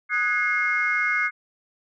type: chord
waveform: sine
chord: Ab dominant seventh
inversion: second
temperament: equal with one note detuned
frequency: 1244.5 / 1480 / 1661.2 / 2146 Hz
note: Eb6 / Gb6 / Ab6 / C7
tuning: 0 / 0 / 0 / +43 cents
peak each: -28 / -26 / -28 / -22 dBFS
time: 0.09-1.31 s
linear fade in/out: 50 ms
effects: tanh soft clip ceiling -12 dBFS